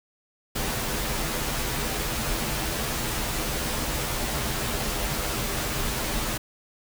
pink noise with comb filter, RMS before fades -28 dBFS, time 0.55-6.38 s, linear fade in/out 10 ms, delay 11 ms, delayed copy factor -0.65, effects none

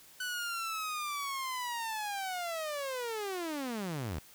sawtooth linear sweep, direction down, 1500 to 66.9 Hz, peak -31 dBFS, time 0.2-4.19 s, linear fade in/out 5 ms, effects white hiss -57 dBFS RMS until 4.34 s

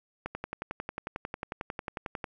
click train, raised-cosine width 0.5 ms, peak -19 dBFS, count 23, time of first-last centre 0.26-2.242 s, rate 11.1 Hz, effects none

